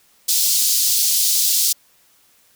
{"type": "high-pass noise", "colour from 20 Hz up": "pink", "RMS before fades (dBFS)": -17, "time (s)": [0.28, 1.73], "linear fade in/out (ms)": 10, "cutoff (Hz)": 4300, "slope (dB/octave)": 24, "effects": ["white hiss -56 dBFS RMS until 2.55 s"]}